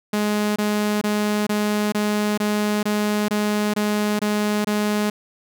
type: tone bursts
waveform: sawtooth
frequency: 209.3 Hz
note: G#3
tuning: 14 cents sharp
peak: -15 dBFS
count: 11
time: 0.13-5.1 s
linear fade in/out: 5 ms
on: 430 ms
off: 24 ms
effects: none